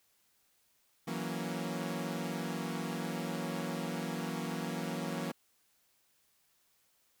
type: chord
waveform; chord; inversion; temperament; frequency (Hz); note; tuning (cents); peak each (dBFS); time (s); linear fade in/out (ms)
sawtooth; F# dominant seventh; third; equal; 164.81 / 185 / 233.1 / 277.2; E3 / F#3 / A#3 / C#4; 0 / 0 / 0 / 0; -36 / -37 / -36 / -39; 1.07-5.32; 10
effects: white hiss -72 dBFS RMS until 7.2 s